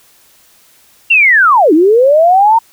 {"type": "linear two-way sweep", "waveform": "sine", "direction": "down then up", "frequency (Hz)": [2794, 293.7, 929], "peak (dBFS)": -4, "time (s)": [1.1, 2.59], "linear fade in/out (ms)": 10, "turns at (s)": 1.73, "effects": ["white hiss -47 dBFS RMS until 2.72 s"]}